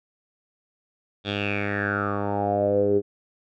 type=tone with low-pass filter sweep; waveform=10% pulse; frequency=101.6 Hz; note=G#2; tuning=38 cents flat; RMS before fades=-24 dBFS; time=1.24-3.02 s; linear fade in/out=50 ms; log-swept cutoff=3500 to 380 Hz; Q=7.5; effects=none